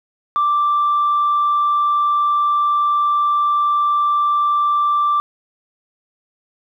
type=tone; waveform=sine; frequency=1174.7 Hz; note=D6; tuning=in tune; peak=-12 dBFS; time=0.36-5.2 s; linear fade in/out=0 ms; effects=tanh soft clip ceiling -10 dBFS + 9-bit